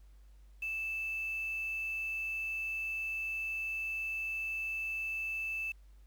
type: tone with quantisation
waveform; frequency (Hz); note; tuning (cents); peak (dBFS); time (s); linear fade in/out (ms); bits
sine; 2637; E7; 0; -34; 0.62-5.72; 5; 9
effects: added 50 Hz sine -54 dBFS peak until 6.06 s + pink hiss -73 dBFS RMS until 6.06 s